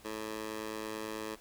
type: tone with high-pass filter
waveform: 15% pulse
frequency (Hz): 108.8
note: A2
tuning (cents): -19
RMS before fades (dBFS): -40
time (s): 0.04-1.36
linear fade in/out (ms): 20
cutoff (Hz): 410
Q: 0.99
effects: pink hiss -58 dBFS RMS until 1.4 s